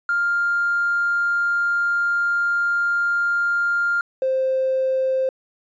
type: tone pair in turn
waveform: triangle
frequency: 1400 / 524.4 Hz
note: F6 / C5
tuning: +4 / +4 cents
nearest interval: octave + perfect fourth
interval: 1700 cents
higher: first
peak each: -14 dBFS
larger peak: neither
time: 0.09-4.01 / 4.22-5.29 s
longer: first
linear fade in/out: 2 ms
effects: tanh soft clip ceiling -15 dBFS + resampled to 16000 Hz